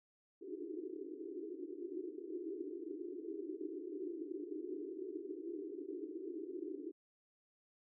pink band-pass noise, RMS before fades -45 dBFS, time 0.41-6.92 s, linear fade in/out 20 ms, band 300 to 410 Hz, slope 96 dB/octave, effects none

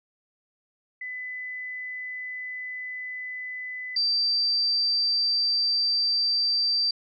sine tone pair in turn, 2005 / 4679 Hz, B6 / D8, +26 / -7 cents, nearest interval octave + minor third, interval 1467 cents, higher second, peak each -32 / -21 dBFS, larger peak second, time 1.01-3.96 / 3.96-6.91 s, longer neither, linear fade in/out 5 ms, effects none

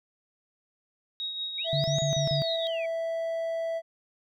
sine tone with tremolo, 3778 Hz, A#7, 22 cents sharp, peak -29 dBFS, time 1.2-2.67 s, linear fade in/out 0 ms, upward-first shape triangle, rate 5.5 Hz, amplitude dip 50%
sine linear two-way sweep, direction up then down, 2238 to 6810 to 2238 Hz, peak -36 dBFS, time 1.58-2.86 s, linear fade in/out 5 ms, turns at 2.01 s
triangle tone, 659.3 Hz, E5, in tune, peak -26 dBFS, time 1.64-3.82 s, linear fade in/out 50 ms
sine tone bursts, 144 Hz, D3, 34 cents flat, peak -26 dBFS, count 5, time 1.73-2.42 s, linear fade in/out 0 ms, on 110 ms, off 35 ms
effects none

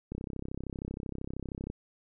click train, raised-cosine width 3 ms, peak -24 dBFS, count 53, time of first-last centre 0.12-1.701 s, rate 32.9 Hz, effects none

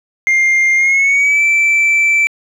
sine tone with pitch glide, 2111 to 2329 Hz, C7 to D7, +15 to -15 cents, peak -6 dBFS, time 0.27-2.27 s, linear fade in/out 0 ms, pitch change +170 cents, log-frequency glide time 0.76-1.43 s, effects tanh soft clip ceiling -8 dBFS + 8-bit

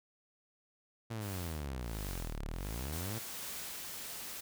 sawtooth exponential two-way sweep, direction down then up, 117.8 to 34.65 to 117.8 Hz, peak -34 dBFS, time 1.1-3.19 s, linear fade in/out 10 ms, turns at 2.43 s
white noise with tremolo, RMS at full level -47 dBFS, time 1.2-3.78 s, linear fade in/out 20 ms, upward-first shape sine, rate 1.4 Hz, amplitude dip 100%
white noise, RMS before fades -44 dBFS, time 2.92-4.41 s, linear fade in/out 10 ms
effects none

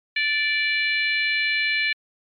harmonic tone, 585 Hz, D5, 7 cents flat, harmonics 3 / 4 / 5 / 6 / 7, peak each -25 / -22 / -30 / -35 / -30 dBFS, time 0.16-1.93 s, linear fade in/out 5 ms, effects MP3 48 kbps

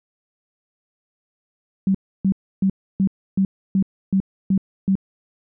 sine tone bursts, 192.5 Hz, G3, 31 cents flat, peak -14 dBFS, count 9, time 1.87-4.954 s, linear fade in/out 2 ms, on 76 ms, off 300 ms, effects none

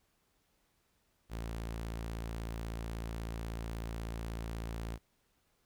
sawtooth tone, 56.3 Hz, A1, 40 cents sharp, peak -34 dBFS, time 1.29-4.99 s, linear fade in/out 50 ms, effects pink hiss -75 dBFS RMS until 5.65 s

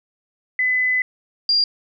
sine tone pair in turn, 2011 / 4783 Hz, B6 / D8, +31 / +31 cents, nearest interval octave + minor third, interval 1500 cents, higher second, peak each -16 / -14 dBFS, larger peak second, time 0.59-1.02 / 1.49-1.64 s, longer first, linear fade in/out 2 ms, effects none

